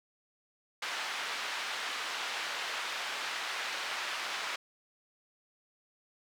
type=band-pass noise; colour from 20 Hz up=pink; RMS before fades=-37 dBFS; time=0.82-4.56 s; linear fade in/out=5 ms; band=1100 to 4100 Hz; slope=12 dB/octave; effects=none